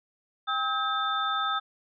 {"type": "tone cluster", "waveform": "sine", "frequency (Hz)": [794, 1285, 1595, 3575], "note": ["G5", "E6", "G6", "A7"], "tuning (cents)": [22, -45, 30, 27], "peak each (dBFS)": [-34, -27, -35, -33], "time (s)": [0.47, 1.6], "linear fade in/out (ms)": 20, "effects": []}